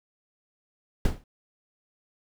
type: noise with exponential decay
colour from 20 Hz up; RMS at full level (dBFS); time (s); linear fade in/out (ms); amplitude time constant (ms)
brown; -19; 1.05-1.24; 2; 40
effects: none